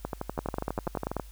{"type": "two click trains", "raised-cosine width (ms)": 1, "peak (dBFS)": [-15, -17], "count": [9, 15], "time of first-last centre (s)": [[0.39, 1.167], [0.05, 1.198]], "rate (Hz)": [10.3, 12.2], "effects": ["added 50 Hz sine -44 dBFS peak until 1.31 s", "white hiss -57 dBFS RMS until 1.31 s"]}